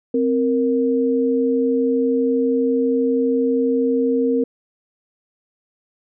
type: tone pair together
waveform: sine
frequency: 261.6 / 466.2 Hz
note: C4 / A#4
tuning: 0 / 0 cents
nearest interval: minor seventh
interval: 1000 cents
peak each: -18 dBFS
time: 0.14-4.44 s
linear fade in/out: 5 ms
effects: none